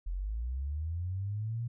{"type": "linear sweep", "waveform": "sine", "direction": "up", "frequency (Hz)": [41, 120], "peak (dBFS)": -32, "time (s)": [0.06, 1.68], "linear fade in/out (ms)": 10, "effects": []}